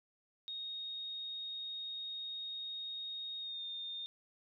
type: tone with pitch glide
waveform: sine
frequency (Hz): 3729 to 3644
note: A#7 to A#7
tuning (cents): 0 to -40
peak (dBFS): -40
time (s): 0.48-4.06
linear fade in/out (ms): 0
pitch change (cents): -40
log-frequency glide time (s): 3.4-3.63
effects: none